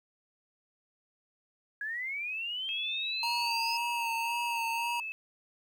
sine linear sweep, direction up, 1647 to 5080 Hz, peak -33 dBFS, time 1.81-3.77 s, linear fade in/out 2 ms
sine tone, 2612 Hz, E7, 17 cents flat, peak -35 dBFS, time 2.69-5.12 s, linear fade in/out 0 ms
square tone with vibrato, 932.3 Hz, A#5, in tune, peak -32 dBFS, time 3.23-5 s, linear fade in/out 2 ms, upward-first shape sine, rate 1.9 Hz, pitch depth 32 cents each way
effects 11-bit

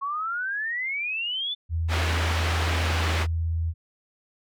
sine exponential sweep, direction up, 1091 to 3544 Hz, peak -26 dBFS, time 0.01-1.55 s, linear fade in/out 20 ms
sine tone with vibrato, 82.41 Hz, E2, in tune, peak -23 dBFS, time 1.69-3.74 s, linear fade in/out 50 ms, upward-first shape triangle, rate 17 Hz, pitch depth 14 cents each way
white band-pass noise, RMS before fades -29 dBFS, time 1.88-3.27 s, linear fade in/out 50 ms, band 120 to 2500 Hz, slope 12 dB/octave
effects none

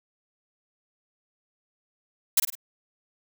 blue noise with echo, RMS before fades -18 dBFS, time 2.37-2.4 s, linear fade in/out 5 ms, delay 51 ms, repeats 3, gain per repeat -7 dB, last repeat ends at 2.553 s, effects none

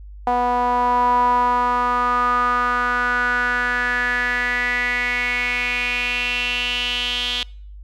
sawtooth tone with band-pass filter sweep, 245.4 Hz, B3, 11 cents flat, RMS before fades -20 dBFS, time 0.27-7.43 s, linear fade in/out 2 ms, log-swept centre 820 to 3300 Hz, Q 6.5, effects noise-tail reverb RT60 0.5 s tail -24 dB re dry + added 50 Hz sine -35 dBFS peak until 7.83 s

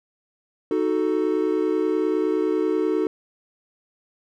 triangle chord, D# diminished, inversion none, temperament equal, 311.1 / 370 / 440 Hz, D#4 / F#4 / A4, 0 / 0 / 0 cents, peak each -22 dBFS, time 0.71-3.07 s, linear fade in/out 2 ms, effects none

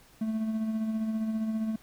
triangle tone with tremolo, 220 Hz, A3, in tune, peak -24 dBFS, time 0.21-1.76 s, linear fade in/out 5 ms, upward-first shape sine, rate 15 Hz, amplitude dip 40%, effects pink hiss -58 dBFS RMS until 1.82 s

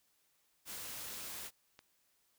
white noise, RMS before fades -45 dBFS, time 0.65-1.51 s, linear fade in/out 50 ms
clicks, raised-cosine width 0.2 ms, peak -36 dBFS, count 2, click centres 1.07 / 1.791 s
effects white hiss -75 dBFS RMS until 2.38 s

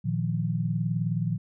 sine chord, Bb suspended fourth, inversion none, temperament just, 116.54 / 155.39 / 174.81 Hz, Bb2 / Eb3 / F3, 0 / -2 / +2 cents, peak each -29 dBFS, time 0.04-1.38 s, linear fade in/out 20 ms, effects none

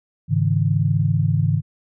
sine chord, Ab suspended fourth, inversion none, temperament equal with one note detuned, 103.83 / 138.59 / 159.2 Hz, Ab2 / Db3 / Eb3, 0 / 0 / +40 cents, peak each -20 dBFS, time 0.28-1.62 s, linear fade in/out 50 ms, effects none

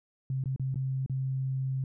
sine tone with dropouts, 132.5 Hz, C3, 22 cents sharp, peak -28 dBFS, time 0.3-1.84 s, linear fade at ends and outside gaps 2 ms, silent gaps 0.439-0.457 / 0.562-0.596 / 0.744-0.757 / 1.062-1.097 s, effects none

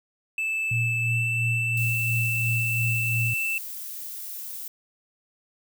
triangle tone with pitch glide, 2632 to 2655 Hz, E7 to E7, -3 to +12 cents, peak -23 dBFS, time 0.38-3.58 s, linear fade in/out 2 ms, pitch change +15 cents, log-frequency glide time 1.04-1.16 s
sine tone with tremolo, 116.54 Hz, A#2, in tune, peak -23 dBFS, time 0.71-3.34 s, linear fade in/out 5 ms, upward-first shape sine, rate 2.9 Hz, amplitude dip 45%
violet noise, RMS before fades -36 dBFS, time 1.77-4.68 s, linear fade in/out 2 ms
effects none

